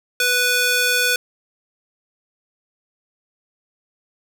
square tone with high-pass filter, 493.9 Hz, B4, in tune, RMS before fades -18 dBFS, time 0.2-1.16 s, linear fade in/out 2 ms, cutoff 1400 Hz, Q 0.78, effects none

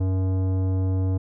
triangle tone with tanh clipping, 94 Hz, F#2, 28 cents sharp, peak -22 dBFS, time 0-1.18 s, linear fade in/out 10 ms, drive 18 dB, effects none

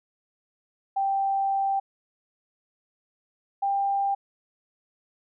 sine tone pair in turn, 784 / 793.6 Hz, G5 / G5, 0 / +21 cents, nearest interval unison, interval 21 cents, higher second, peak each -22 dBFS, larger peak neither, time 0.96-1.8 / 3.62-4.15 s, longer first, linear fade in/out 10 ms, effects none

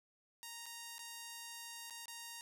5% pulse tone with dropouts, 932.3 Hz, A#5, in tune, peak -35 dBFS, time 0.43-2.41 s, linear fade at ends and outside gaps 0 ms, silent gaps 0.658-0.663 / 0.982-0.992 / 1.899-1.907 / 2.057-2.081 s, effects none

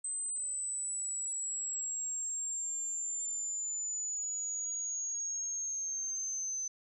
sine linear sweep, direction down, 8190 to 6130 Hz, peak -34 dBFS, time 0.04-6.68 s, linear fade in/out 5 ms, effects none

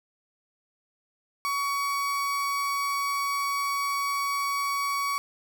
35% pulse tone, 1126 Hz, C#6, 27 cents sharp, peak -24 dBFS, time 1.45-5.18 s, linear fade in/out 0 ms, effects 9-bit

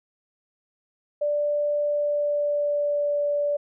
sine tone with pitch glide, 587.3 to 581.2 Hz, D5 to D5, 0 to -18 cents, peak -21 dBFS, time 1.21-3.57 s, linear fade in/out 10 ms, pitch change -18 cents, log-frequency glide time 1.8-3.22 s, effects none

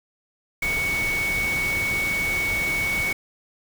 sine tone in noise, 2228 Hz, C#7, 8 cents sharp, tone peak -22 dBFS, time 0.62-3.13 s, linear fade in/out 5 ms, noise pink, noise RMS -31 dBFS, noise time 0.62-3.13 s, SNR +6 dB, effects none

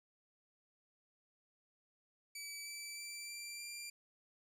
15% pulse tone with pitch steps, 2300 / 2319 / 2338 / 2356 / 2376 Hz, D7 / D7 / D7 / D7 / D7, -37 / -22 / -8 / +5 / +20 cents, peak -38 dBFS, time 2.35-3.9 s, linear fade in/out 5 ms, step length 310 ms, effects none

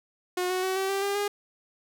sawtooth tone with pitch steps, 361.9 / 369.3 / 376.8 / 384.5 / 392.4 / 400.4 / 408.6 Hz, F#4 / F#4 / F#4 / G4 / G4 / G4 / G#4, -38 / -3 / +32 / -33 / +2 / +37 / -28 cents, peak -22 dBFS, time 0.37-1.28 s, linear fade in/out 5 ms, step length 130 ms, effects none

